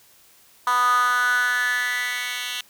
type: tone with high-pass filter sweep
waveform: 10% pulse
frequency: 246.9 Hz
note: B3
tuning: in tune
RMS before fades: -22 dBFS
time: 0.67-2.61 s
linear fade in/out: 2 ms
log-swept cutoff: 1100 to 2600 Hz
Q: 6.8
effects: white hiss -54 dBFS RMS until 2.69 s